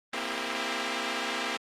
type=chord; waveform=5% pulse; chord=C dominant seventh; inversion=third; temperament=equal with one note detuned; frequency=233.1 / 261.6 / 329.6 / 401.9 Hz; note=Bb3 / C4 / E4 / G4; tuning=0 / 0 / 0 / +43 cents; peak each=-24 dBFS; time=0.13-1.57 s; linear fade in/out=5 ms; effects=low-pass 7000 Hz 12 dB/octave + Opus 24 kbps